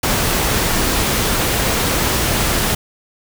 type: noise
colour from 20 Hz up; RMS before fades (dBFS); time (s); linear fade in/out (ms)
pink; -17; 0.03-2.75; 5
effects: none